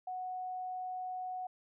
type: tone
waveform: sine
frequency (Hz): 738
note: F#5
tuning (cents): -5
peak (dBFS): -37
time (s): 0.07-1.47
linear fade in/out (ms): 5
effects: none